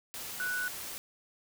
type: tone in noise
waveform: sine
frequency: 1480 Hz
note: F#6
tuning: in tune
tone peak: -31 dBFS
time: 0.4-0.68 s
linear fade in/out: 0 ms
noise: white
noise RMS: -41 dBFS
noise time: 0.14-0.98 s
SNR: +7 dB
effects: none